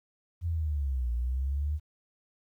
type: linear two-way sweep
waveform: sine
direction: down then up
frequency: 87.31 to 58.27 to 76.8 Hz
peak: -27 dBFS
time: 0.41-1.8 s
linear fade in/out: 50 ms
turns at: 1.12 s
effects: 11-bit